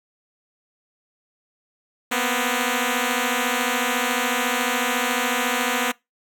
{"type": "beating tone pair", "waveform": "5% pulse", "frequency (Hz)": [240, 254], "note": ["B3", "B3"], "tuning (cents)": [-49, 49], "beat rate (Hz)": 14, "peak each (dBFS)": -12, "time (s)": [2.11, 5.92], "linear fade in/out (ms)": 10, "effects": ["noise-tail reverb RT60 0.2 s tail -23 dB re dry"]}